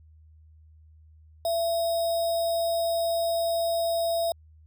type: tone with sample-and-hold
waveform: sine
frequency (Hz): 671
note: E5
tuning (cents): +31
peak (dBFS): -23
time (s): 1.45-4.32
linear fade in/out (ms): 2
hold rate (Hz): 4410
effects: added 78 Hz sine -51 dBFS peak until 4.66 s